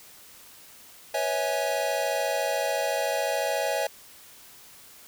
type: chord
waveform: square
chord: C# minor seventh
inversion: third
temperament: equal with one note detuned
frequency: 493.9 / 554.4 / 648.3 / 830.6 Hz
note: B4 / C#5 / E5 / G#5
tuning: 0 / 0 / -29 / 0 cents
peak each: -35 / -30 / -30 / -32 dBFS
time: 1.14-3.87 s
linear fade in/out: 5 ms
effects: white hiss -50 dBFS RMS until 5.07 s